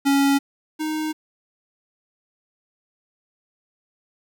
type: tone pair in turn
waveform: square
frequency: 278.2 / 310.4 Hz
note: C#4 / D#4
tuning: +6 / -4 cents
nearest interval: major second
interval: 190 cents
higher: second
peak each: -16 / -24 dBFS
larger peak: first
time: 0.05-0.39 / 0.79-1.13 s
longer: neither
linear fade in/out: 20 ms
effects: 9-bit